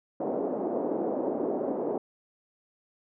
pink band-pass noise, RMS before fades -30 dBFS, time 0.2-1.98 s, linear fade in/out 5 ms, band 270 to 660 Hz, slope 24 dB/octave, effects none

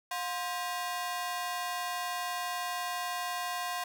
sawtooth ring-modulated tone, 880 Hz, A5, in tune, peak -26 dBFS, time 0.11-3.84 s, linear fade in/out 5 ms, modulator 166 Hz, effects none

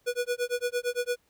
square tone with tremolo, 487.5 Hz, B4, 23 cents flat, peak -25 dBFS, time 0.06-1.17 s, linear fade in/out 20 ms, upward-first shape sine, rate 8.8 Hz, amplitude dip 100%, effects pink hiss -69 dBFS RMS until 1.29 s

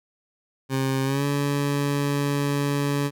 20% pulse tone with pitch glide, 133.8 to 142.58 Hz, C3 to C#3, +39 to +49 cents, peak -17 dBFS, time 0.69-3.11 s, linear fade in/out 50 ms, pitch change +110 cents, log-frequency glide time 1.04-1.25 s, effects none

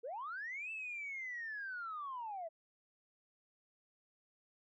sine linear two-way sweep, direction up then down, 428.3 to 2661 to 630 Hz, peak -40 dBFS, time 0.03-2.49 s, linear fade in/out 20 ms, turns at 0.71 s, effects tanh soft clip ceiling -36 dBFS

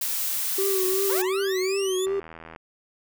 blue noise, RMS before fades -27 dBFS, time 0.01-1.22 s, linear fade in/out 5 ms
triangle tone with vibrato, 382.6 Hz, G4, 42 cents flat, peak -21 dBFS, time 0.58-2.2 s, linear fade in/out 5 ms, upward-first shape triangle, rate 2.7 Hz, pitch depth 66 cents each way
20% pulse linear sweep, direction up, 409.8 to 3591 Hz, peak -25 dBFS, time 1.09-2.06 s, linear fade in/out 10 ms
click train, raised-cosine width 0.5 ms, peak -26 dBFS, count 41, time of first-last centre 2.07-2.561 s, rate 81.4 Hz
effects none

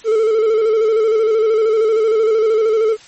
triangle tone with vibrato, 440 Hz, A4, in tune, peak -9 dBFS, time 0.04-2.97 s, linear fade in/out 50 ms, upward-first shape square, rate 13 Hz, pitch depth 44 cents each way, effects white hiss -42 dBFS RMS until 3.07 s + MP3 32 kbps

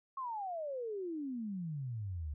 sine exponential sweep, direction down, 1100 to 70.1 Hz, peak -37 dBFS, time 0.17-2.34 s, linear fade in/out 5 ms, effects none

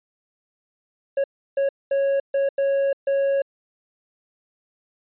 triangle tone bursts at uneven times, 552 Hz, C#5, 7 cents flat, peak -16 dBFS, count 6, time 1.17-1.24 / 1.57-1.69 / 1.91-2.2 / 2.34-2.49 / 2.58-2.93 / 3.07-3.42 s, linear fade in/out 5 ms, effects resampled to 8000 Hz

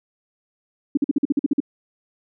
sine tone bursts, 283.4 Hz, C#4, 38 cents sharp, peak -14 dBFS, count 10, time 0.95-1.603 s, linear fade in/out 5 ms, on 23 ms, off 47 ms, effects none

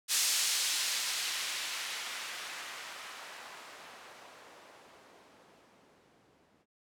violet noise with low-pass filter sweep, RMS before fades -38 dBFS, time 0.08-6.66 s, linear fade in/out 50 ms, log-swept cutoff 5800 to 220 Hz, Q 0.71, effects noise-tail reverb RT60 0.1 s tail -26 dB re dry

